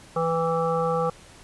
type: harmonic tone with a mistuned harmonic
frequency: 165.4 Hz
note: E3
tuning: 6 cents sharp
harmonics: 1 / 3 / 5 / 7 / 8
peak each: -29 / -24 / -29 / -29 / -33 dBFS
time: 0.16-1.1 s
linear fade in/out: 5 ms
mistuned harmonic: 5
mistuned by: -38 cents
effects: pink hiss -49 dBFS RMS until 1.43 s + resampled to 24000 Hz